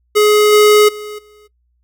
square tone with level steps, 420.8 Hz, G#4, 23 cents sharp, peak -8 / -6 / -26 / -43 dBFS, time 0.15-1.48 s, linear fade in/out 20 ms, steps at 0.52 / 0.88 / 1.18 s, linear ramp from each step 10 ms, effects noise-tail reverb RT60 0.1 s tail -19 dB re dry + added 60 Hz sine -58 dBFS peak until 1.83 s

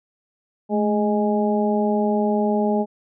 harmonic tone with a mistuned harmonic, 207.7 Hz, G#3, in tune, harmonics 1 / 2 / 3 / 4, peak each -20 / -23 / -25 / -26 dBFS, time 0.69-2.86 s, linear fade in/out 50 ms, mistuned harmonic 1, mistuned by +54 cents, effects none

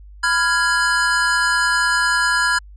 square chord, F diminished, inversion second, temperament equal with one note detuned, 998.7 / 1396.9 / 1661.2 Hz, Cb6 / F6 / Ab6, +19 / 0 / 0 cents, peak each -23 / -20 / -19 dBFS, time 0.23-2.59 s, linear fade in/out 10 ms, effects added 50 Hz sine -38 dBFS peak until 2.76 s + resampled to 22050 Hz

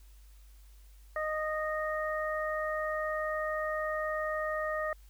harmonic tone, 619 Hz, D#5, 9 cents flat, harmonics 1 / 2 / 3, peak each -33 / -36 / -37 dBFS, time 1.16-4.93 s, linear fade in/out 2 ms, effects added 50 Hz sine -52 dBFS peak until 5.09 s + white hiss -66 dBFS RMS until 5.09 s

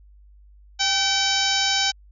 harmonic tone with a mistuned harmonic, 768 Hz, G5, 36 cents flat, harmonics 1 / 2 / 3 / 4 / 5 / 6 / 7 / 8 / 9, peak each -28 / -28 / -29 / -26 / -26 / -28 / -26 / -30 / -32 dBFS, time 0.79-1.92 s, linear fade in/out 20 ms, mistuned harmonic 1, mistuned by +54 cents, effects added 50 Hz sine -47 dBFS peak until 2.11 s

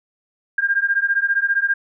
sine beating tone pair, 1599 / 1614 Hz, G6 / G#6, +34 / -50 cents, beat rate 15 Hz, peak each -19 dBFS, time 0.58-1.74 s, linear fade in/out 5 ms, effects none

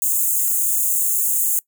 white high-pass noise, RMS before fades -19 dBFS, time 0.02-1.59 s, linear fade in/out 0 ms, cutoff 6600 Hz, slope 96 dB/octave, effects noise-tail reverb RT60 0.1 s tail -21 dB re dry

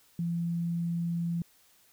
sine tone, 170 Hz, F3, 46 cents flat, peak -28 dBFS, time 0.19-1.42 s, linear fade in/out 2 ms, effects white hiss -63 dBFS RMS until 1.92 s

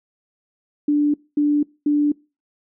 sine tone bursts, 293.7 Hz, D4, in tune, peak -14 dBFS, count 3, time 0.88-2.12 s, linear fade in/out 5 ms, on 260 ms, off 230 ms, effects noise-tail reverb RT60 0.3 s tail -24 dB re dry

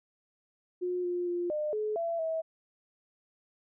sine tone with pitch steps, 359.5 / 353.8 / 350.1 / 604 / 427 / 672 / 646 Hz, F#4 / F4 / F4 / D5 / G#4 / E5 / E5, -50 / +23 / +4 / +48 / +48 / +33 / -35 cents, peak -29 dBFS, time 0.81-2.42 s, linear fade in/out 20 ms, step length 230 ms, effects none

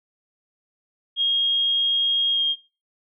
sine tone with pitch glide, 3256 to 3226 Hz, G#7 to G7, -35 to +49 cents, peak -18 dBFS, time 1.16-2.56 s, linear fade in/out 50 ms, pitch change -16 cents, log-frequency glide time 2.32-2.42 s, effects noise-tail reverb RT60 0.3 s tail -19 dB re dry

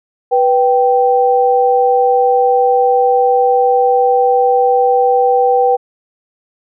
sine tone pair together, 491.4 / 780 Hz, B4 / G5, -9 / -9 cents, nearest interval minor sixth, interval 800 cents, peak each -11 dBFS, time 0.31-5.77 s, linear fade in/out 20 ms, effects none

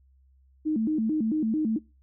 sine tone with vibrato, 261.6 Hz, C4, in tune, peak -23 dBFS, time 0.65-1.79 s, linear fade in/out 20 ms, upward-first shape square, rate 4.5 Hz, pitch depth 290 cents each way, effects noise-tail reverb RT60 0.3 s tail -25 dB re dry + added 66 Hz sine -57 dBFS peak until 2.02 s

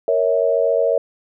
sine chord, A# diminished, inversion none, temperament equal with one note detuned, 466.2 / 554.4 / 648.3 Hz, A#4 / C#5 / E5, 0 / 0 / -29 cents, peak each -19 / -18 / -19 dBFS, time 0.08-0.98 s, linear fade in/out 2 ms, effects none

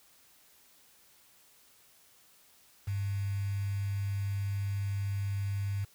sine tone with quantisation, 99.5 Hz, G2, 26 cents sharp, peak -30 dBFS, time 2.87-5.85 s, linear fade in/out 10 ms, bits 8, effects white hiss -62 dBFS RMS until 5.94 s

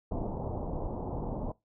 pink low-pass noise, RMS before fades -35 dBFS, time 0.11-1.52 s, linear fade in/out 5 ms, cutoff 930 Hz, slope 48 dB/octave, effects noise-tail reverb RT60 0.2 s tail -21 dB re dry

